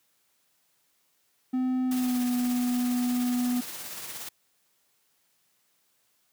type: tone with pitch glide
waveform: triangle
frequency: 255.7 to 246.4 Hz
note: C4 to B3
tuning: -40 to -4 cents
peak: -22 dBFS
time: 1.53-3.61 s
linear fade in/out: 10 ms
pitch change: -64 cents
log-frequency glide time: 1.87-2.24 s
type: noise with tremolo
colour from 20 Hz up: white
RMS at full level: -37 dBFS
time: 1.91-4.29 s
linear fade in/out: 5 ms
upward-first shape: triangle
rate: 17 Hz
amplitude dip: 40%
effects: white hiss -70 dBFS RMS until 6.32 s + high-pass 100 Hz 12 dB/octave